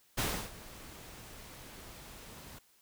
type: noise with ADSR envelope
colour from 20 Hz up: pink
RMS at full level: -31 dBFS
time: 0.17-2.59 s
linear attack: 16 ms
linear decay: 310 ms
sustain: -19 dB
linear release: 8 ms
effects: white hiss -67 dBFS RMS until 2.81 s